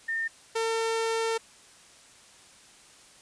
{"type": "tone pair in turn", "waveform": ["sine", "sawtooth"], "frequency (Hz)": [1815, 452], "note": ["A#6", "A4"], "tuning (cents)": [-47, 47], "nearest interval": "2 octaves", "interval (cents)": 2406, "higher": "first", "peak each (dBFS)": [-27, -22], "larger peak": "second", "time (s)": [[0.08, 0.28], [0.55, 1.38]], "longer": "second", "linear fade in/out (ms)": 10, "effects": ["white hiss -54 dBFS RMS until 3.21 s", "resampled to 22050 Hz"]}